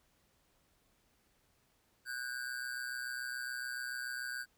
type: ring-modulated tone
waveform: square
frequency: 1541 Hz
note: G6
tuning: 30 cents flat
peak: -36 dBFS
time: 2.05-4.46 s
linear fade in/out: 50 ms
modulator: 63.5 Hz
effects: pink hiss -73 dBFS RMS until 4.57 s